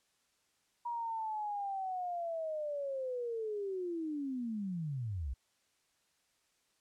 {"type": "linear sweep", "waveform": "sine", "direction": "down", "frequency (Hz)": [959, 57.4], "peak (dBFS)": -35, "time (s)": [0.85, 5.34], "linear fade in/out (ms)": 10, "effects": ["white hiss -75 dBFS RMS until 6.8 s", "low-pass 9000 Hz 12 dB/octave"]}